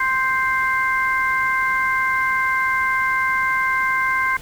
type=harmonic tone; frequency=523.3 Hz; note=C5; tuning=in tune; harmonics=2 / 3 / 4; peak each=-21 / -21 / -22 dBFS; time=0-4.37 s; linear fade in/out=5 ms; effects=pink hiss -41 dBFS RMS until 4.41 s